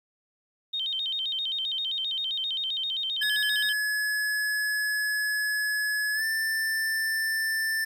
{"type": "tone with vibrato", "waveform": "sine", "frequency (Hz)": 3400, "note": "G#7", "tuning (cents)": 40, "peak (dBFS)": -27, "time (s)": [0.73, 3.73], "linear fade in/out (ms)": 10, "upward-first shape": "square", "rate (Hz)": 7.6, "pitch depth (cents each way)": 150}
{"type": "tone with pitch glide", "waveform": "square", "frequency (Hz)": [1700, 1775.3], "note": ["G#6", "A6"], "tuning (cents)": [40, 15], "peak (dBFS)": -26, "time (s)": [3.21, 7.85], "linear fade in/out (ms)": 10, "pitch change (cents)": 75, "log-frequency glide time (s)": [6.14, 6.24]}
{"effects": ["10-bit"]}